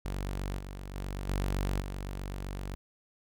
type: tone with level steps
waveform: sawtooth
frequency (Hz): 47.79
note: G1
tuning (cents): -43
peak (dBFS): -29 / -36 / -31 / -25 / -32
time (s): 0.05-2.75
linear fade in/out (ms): 0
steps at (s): 0.58 / 0.95 / 1.28 / 1.8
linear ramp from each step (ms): 10
effects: none